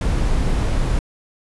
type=noise; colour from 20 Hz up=brown; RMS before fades=-18 dBFS; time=0.01-0.99 s; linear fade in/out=2 ms; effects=resampled to 24000 Hz